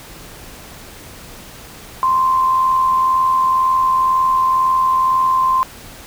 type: tone with amplitude modulation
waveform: sine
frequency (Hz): 1043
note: C6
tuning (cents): -6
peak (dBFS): -10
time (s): 2.03-5.63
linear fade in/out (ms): 0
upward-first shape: sine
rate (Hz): 82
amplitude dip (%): 35
effects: pink hiss -37 dBFS RMS until 6.06 s